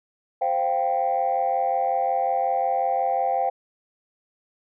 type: chord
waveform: sine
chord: C suspended fourth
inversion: none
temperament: equal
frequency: 523.3 / 698.5 / 784 Hz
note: C5 / F5 / G5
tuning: 0 / 0 / 0 cents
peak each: -26 / -24 / -22 dBFS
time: 0.41-3.5 s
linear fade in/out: 10 ms
effects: tanh soft clip ceiling -14 dBFS